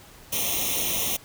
white noise with comb filter, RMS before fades -26 dBFS, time 0.32-1.17 s, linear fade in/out 10 ms, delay 0.32 ms, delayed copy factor +0.95, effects pink hiss -49 dBFS RMS until 1.24 s

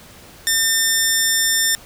10% pulse tone, 1800 Hz, A6, 39 cents sharp, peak -6 dBFS, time 0.47-1.75 s, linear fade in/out 0 ms, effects pink hiss -43 dBFS RMS until 1.85 s

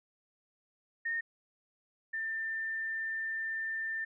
sine tone pair in turn, 1835 / 1791 Hz, A#6 / A6, -28 / +30 cents, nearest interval unison, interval 42 cents, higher first, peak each -31 / -33 dBFS, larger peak first, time 1.05-1.21 / 2.13-4.05 s, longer second, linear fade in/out 10 ms, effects none

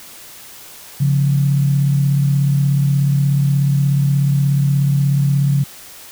sine tone pair together, 139.45 / 176.1 Hz, C#3 / F3, +11 / +15 cents, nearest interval major third, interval 404 cents, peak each -12 / -22 dBFS, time 1-5.64 s, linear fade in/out 10 ms, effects white hiss -38 dBFS RMS until 6.11 s

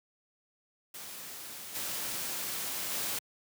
white noise with level steps, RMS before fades -44 / -36 / -34 dBFS, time 0.94-3.19 s, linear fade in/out 5 ms, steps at 1.74 / 2.9 s, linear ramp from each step 20 ms, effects high-pass 100 Hz 12 dB/octave

